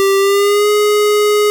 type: tone with pitch glide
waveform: square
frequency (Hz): 392 to 417.7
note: G4 to G#4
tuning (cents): 0 to +10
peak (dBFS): -10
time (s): 0-1.5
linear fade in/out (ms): 0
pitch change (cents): +110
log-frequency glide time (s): 0.18-0.69
effects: none